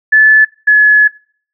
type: tone pair in turn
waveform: sine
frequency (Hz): 1735 / 1703.2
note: A6 / G#6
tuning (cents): -25 / +43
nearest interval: unison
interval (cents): 32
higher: first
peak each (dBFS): -3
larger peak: neither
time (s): 0.12-0.45 / 0.67-1.08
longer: second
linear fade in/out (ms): 10
effects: noise-tail reverb RT60 0.5 s tail -23 dB re dry

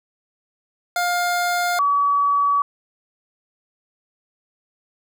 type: tone pair in turn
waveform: 25% pulse / sine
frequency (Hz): 706 / 1139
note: F5 / C#6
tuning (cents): +19 / +47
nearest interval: minor sixth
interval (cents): 828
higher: second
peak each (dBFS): -15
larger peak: neither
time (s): 0.96-1.79 / 1.79-2.62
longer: neither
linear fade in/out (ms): 2
effects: none

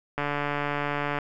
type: click train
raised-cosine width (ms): 0.5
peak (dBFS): -13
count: 147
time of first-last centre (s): 0.18-1.187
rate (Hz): 145
effects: none

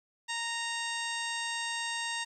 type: harmonic tone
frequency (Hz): 928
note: A#5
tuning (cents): -8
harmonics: 1 / 2 / 3 / 4 / 5 / 6 / 7 / 8 / 9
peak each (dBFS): -39 / -37 / -40 / -40 / -45 / -46 / -47 / -47 / -44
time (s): 0.28-2.25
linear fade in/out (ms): 20
effects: 11-bit

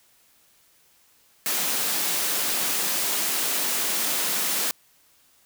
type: high-pass noise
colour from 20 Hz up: white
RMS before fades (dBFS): -25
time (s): 1.46-4.71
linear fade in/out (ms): 0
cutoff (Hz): 160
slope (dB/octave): 48
effects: white hiss -60 dBFS RMS until 5.45 s

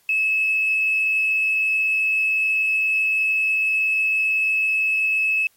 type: tone with quantisation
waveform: sine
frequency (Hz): 2594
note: E7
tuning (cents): -28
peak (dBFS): -17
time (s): 0.09-5.47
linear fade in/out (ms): 2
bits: 7
effects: white hiss -60 dBFS RMS until 5.56 s + MP3 64 kbps

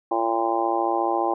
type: harmonic tone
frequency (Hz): 114.4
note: A#2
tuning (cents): -32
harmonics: 3 / 4 / 5 / 6 / 7 / 8 / 9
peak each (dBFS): -26 / -34 / -29 / -30 / -24 / -33 / -29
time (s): 0.11-1.34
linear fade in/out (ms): 5
effects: none

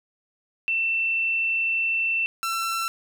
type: tone pair in turn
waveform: sine / sawtooth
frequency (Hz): 2682 / 1344.9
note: E7 / E6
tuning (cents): +29 / +34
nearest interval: octave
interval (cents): 1195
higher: first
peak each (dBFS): -21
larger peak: neither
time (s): 0.68-2.26 / 2.43-2.88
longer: first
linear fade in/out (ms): 0
effects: none

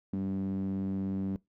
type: tone with band-pass filter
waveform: sawtooth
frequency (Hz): 96.5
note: G2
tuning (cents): -27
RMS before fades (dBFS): -33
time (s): 0.13-1.36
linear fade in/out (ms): 0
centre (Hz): 230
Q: 9.5
effects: noise-tail reverb RT60 0.2 s tail -23 dB re dry

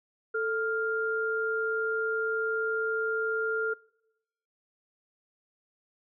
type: tone pair together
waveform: sine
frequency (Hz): 442.7 / 1400.6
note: A4 / F6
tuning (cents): +11 / +5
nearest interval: octave + minor sixth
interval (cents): 1994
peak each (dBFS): -29 / -30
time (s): 0.34-3.74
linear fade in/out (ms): 10
effects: noise-tail reverb RT60 0.9 s tail -24 dB re dry

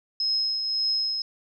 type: tone with tremolo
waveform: sine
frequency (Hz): 5140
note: E8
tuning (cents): -45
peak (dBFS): -21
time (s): 0.2-1.22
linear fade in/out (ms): 2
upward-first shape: triangle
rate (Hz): 1.8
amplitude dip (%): 45
effects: none

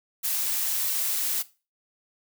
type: noise with amplitude modulation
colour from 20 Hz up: blue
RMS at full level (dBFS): -25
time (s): 0.23-1.43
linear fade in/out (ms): 20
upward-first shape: sine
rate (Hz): 197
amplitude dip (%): 40
effects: noise-tail reverb RT60 0.3 s tail -17 dB re dry

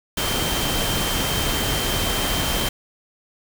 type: tone in noise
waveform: sine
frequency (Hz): 3136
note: G7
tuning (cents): 0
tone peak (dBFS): -28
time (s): 0.17-2.69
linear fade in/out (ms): 5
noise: pink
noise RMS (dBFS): -23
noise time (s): 0.17-2.69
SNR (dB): -8
effects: none

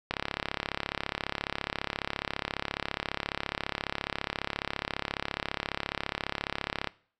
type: click train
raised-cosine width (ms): 0.3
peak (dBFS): -13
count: 235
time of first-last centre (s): 0.11-6.873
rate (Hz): 34.6
effects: noise-tail reverb RT60 0.5 s tail -21 dB re dry

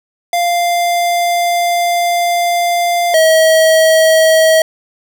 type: tone pair in turn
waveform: square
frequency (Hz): 696 / 639.9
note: F5 / D#5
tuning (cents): -6 / +48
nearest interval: minor second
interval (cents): 146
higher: first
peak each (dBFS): -12 / -7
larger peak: second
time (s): 0.33-3.14 / 3.14-4.62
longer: first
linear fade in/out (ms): 2
effects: none

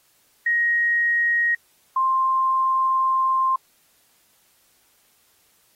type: tone pair in turn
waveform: sine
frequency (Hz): 1882 / 1052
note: A#6 / C6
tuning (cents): +16 / +9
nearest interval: minor seventh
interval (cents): 1007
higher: first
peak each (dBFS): -17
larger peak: neither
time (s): 0.46-1.55 / 1.96-3.56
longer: second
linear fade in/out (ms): 5
effects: white hiss -61 dBFS RMS until 5.75 s + AAC 48 kbps

